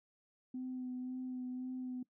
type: tone with vibrato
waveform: sine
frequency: 253.9 Hz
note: B3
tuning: 48 cents sharp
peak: -38 dBFS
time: 0.54-2.03 s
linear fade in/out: 5 ms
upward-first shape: sine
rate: 1.9 Hz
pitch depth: 17 cents each way
effects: noise-tail reverb RT60 0.1 s tail -21 dB re dry + tanh soft clip ceiling -34 dBFS